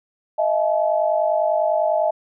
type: tone cluster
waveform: sine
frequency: 627 / 677 / 857 Hz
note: D#5 / E5 / A5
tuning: +13 / +46 / -46 cents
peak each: -19 / -21 / -24 dBFS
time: 0.38-2.11 s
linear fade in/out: 10 ms
effects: none